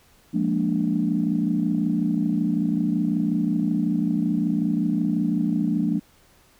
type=chord; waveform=sine; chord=Bb dominant seventh; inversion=second; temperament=equal; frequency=174.61 / 207.7 / 233.1 / 293.7 Hz; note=F3 / Ab3 / Bb3 / D4; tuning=0 / 0 / 0 / 0 cents; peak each=-25 dBFS; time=0.33-6 s; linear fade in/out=20 ms; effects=tanh soft clip ceiling -10 dBFS + pink hiss -57 dBFS RMS until 6.59 s